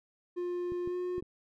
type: tone with pitch glide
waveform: triangle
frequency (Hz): 354 to 359.8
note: F4 to F#4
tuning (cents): +23 to -48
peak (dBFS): -30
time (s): 0.36-1.21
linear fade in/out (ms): 20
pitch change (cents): +29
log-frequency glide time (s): 0.87-0.96
type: clicks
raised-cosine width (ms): 3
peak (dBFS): -31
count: 4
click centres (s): 0.721 / 0.875 / 1.181 / 1.225
effects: none